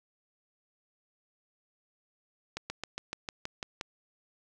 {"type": "slowing click train", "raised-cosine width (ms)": 0.2, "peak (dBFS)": -18, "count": 9, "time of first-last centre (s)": [2.57, 3.811], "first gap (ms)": 130, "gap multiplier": 1.05, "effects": []}